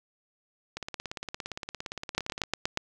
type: two click trains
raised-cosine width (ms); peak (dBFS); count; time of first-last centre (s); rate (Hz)
0.2; -10 / -18; 6 / 30; 2.18-2.774 / 0.77-2.437; 8.42 / 17.4
effects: none